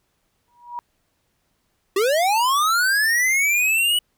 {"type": "tone with exponential growth", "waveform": "sine", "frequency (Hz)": 961, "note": "B5", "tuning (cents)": -48, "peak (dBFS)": -24, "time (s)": [0.48, 0.79], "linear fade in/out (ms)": 0, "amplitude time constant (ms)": 66}
{"type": "linear sweep", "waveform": "square", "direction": "up", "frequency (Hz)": [370, 2960], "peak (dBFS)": -17, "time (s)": [1.96, 3.99], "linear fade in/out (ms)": 5}
{"effects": ["pink hiss -69 dBFS RMS until 4.17 s"]}